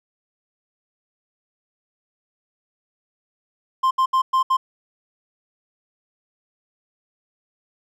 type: tone bursts at uneven times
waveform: triangle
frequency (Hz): 1048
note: C6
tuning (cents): +2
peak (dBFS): -13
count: 5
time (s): 3.83-3.91 / 3.98-4.06 / 4.13-4.22 / 4.33-4.43 / 4.5-4.57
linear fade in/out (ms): 10
effects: none